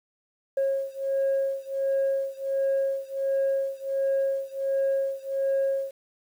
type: beating tone pair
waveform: sine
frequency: 543 / 544.4 Hz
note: C#5 / C#5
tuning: -36 / -31 cents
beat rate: 1.4 Hz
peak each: -25 / -26 dBFS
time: 0.57-5.91 s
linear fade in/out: 5 ms
effects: tanh soft clip ceiling -19 dBFS + 9-bit